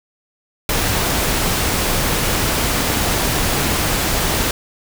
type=noise; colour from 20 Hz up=pink; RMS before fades=-18 dBFS; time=0.69-4.51 s; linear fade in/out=2 ms; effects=none